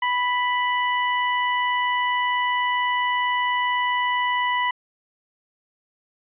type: tone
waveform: 25% pulse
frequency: 987.8 Hz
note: B5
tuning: in tune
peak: -16 dBFS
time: 0.02-4.71 s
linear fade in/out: 5 ms
effects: resampled to 8000 Hz